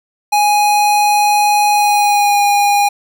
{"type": "tone with pitch glide", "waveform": "square", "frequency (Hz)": [830.6, 815.4], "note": ["G#5", "G#5"], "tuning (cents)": [0, -32], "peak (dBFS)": -10, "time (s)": [0.32, 2.89], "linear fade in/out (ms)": 10, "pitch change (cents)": -32, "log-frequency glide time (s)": [1.72, 2.43], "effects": []}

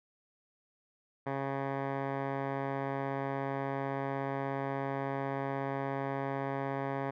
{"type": "tone with low-pass filter", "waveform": "10% pulse", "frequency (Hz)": 137.2, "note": "C#3", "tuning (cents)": -17, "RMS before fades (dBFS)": -35, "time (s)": [1.26, 7.11], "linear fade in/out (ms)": 10, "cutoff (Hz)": 1400, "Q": 2.4, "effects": []}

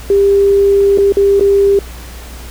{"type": "tone with dropouts", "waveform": "sine", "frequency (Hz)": 398.1, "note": "G4", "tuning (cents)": 27, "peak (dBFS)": -6, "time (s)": [0.1, 1.79], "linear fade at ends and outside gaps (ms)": 2, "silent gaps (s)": [[0.976, 0.984], [1.123, 1.169], [1.397, 1.408]], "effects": ["added 60 Hz sine -28 dBFS peak until 2.5 s", "pink hiss -34 dBFS RMS until 2.5 s"]}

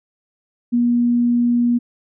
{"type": "tone", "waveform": "sine", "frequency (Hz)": 239.9, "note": "A#3", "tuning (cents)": 50, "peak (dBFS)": -13, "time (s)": [0.72, 1.79], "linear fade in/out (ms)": 20, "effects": []}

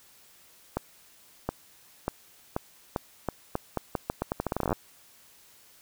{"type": "accelerating click train", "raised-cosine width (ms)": 1, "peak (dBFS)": -13, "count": 24, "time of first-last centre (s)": [0.77, 4.728], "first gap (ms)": 720, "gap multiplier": 0.82, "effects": ["white hiss -57 dBFS RMS until 5.81 s"]}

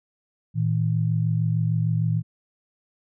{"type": "tone pair together", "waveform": "sine", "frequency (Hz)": [113.3, 159.9], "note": ["A#2", "D#3"], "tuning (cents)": [-49, 48], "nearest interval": "tritone", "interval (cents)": 597, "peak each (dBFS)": [-22, -23], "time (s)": [0.54, 2.23], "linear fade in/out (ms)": 50, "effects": []}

